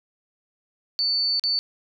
sine tone with dropouts, 4500 Hz, C#8, 25 cents sharp, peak -20 dBFS, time 0.99-1.59 s, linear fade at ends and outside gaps 0 ms, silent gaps 1.396-1.438 s, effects none

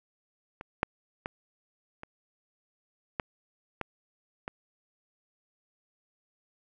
clicks, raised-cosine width 0.5 ms, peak -25 / -9 / -18 / -26 / -14 / -17 / -20 dBFS, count 7, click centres 0.611 / 0.831 / 1.259 / 2.034 / 3.198 / 3.813 / 4.479 s, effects none

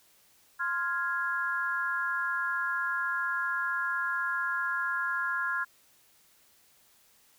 sine chord, F minor, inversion second, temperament equal, 1046.5 / 1396.9 / 1661.2 Hz, C6 / F6 / Ab6, 0 / 0 / 0 cents, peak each -35 / -31 / -32 dBFS, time 0.59-5.65 s, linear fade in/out 20 ms, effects white hiss -63 dBFS RMS until 7.38 s

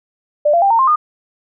sine tone with pitch steps, 593 / 685.1 / 791.6 / 914.5 / 1056.6 / 1220.8 Hz, D5 / F5 / G5 / A#5 / C6 / D#6, +17 / -33 / +17 / -33 / +17 / -33 cents, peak -9 dBFS, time 0.45-0.96 s, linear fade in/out 10 ms, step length 85 ms, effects none

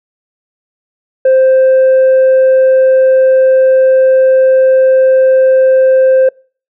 sine tone with tanh clipping, 523.3 Hz, C5, in tune, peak -5 dBFS, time 1.25-6.29 s, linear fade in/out 5 ms, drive 2 dB, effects noise-tail reverb RT60 0.4 s tail -26 dB re dry

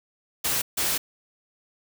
white noise bursts at uneven times, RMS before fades -25 dBFS, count 2, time 0.44-0.62 / 0.77-0.98 s, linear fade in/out 10 ms, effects none

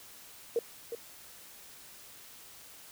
sine tone with echo, 466.2 Hz, A#4, in tune, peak -25 dBFS, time 0.56-0.59 s, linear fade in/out 2 ms, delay 360 ms, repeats 1, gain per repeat -9 dB, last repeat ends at 0.95 s, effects white hiss -52 dBFS RMS until 2.91 s

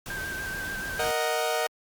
pink noise, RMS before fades -38 dBFS, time 0.06-1.11 s, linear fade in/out 0 ms
sine tone with vibrato, 1568 Hz, G6, in tune, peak -32 dBFS, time 0.1-1.04 s, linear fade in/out 2 ms, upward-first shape square, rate 6.9 Hz, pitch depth 25 cents each way
sawtooth chord, D# minor, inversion second, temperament equal, 466.2 / 622.3 / 740 Hz, A#4 / D#5 / F#5, 0 / 0 / 0 cents, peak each -26 / -25 / -26 dBFS, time 0.99-1.67 s, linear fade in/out 5 ms
effects Opus 48 kbps

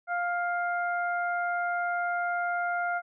harmonic tone, 702 Hz, F5, 9 cents sharp, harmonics 1 / 2 / 3, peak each -29 / -30 / -42 dBFS, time 0.07-3.02 s, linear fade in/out 50 ms, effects none

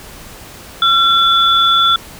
sine tone pair together, 1362 / 3457 Hz, F6 / A7, -44 / -31 cents, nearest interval octave + major third, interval 1613 cents, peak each -11 dBFS, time 0.82-1.96 s, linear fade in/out 2 ms, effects pink hiss -35 dBFS RMS until 2.19 s

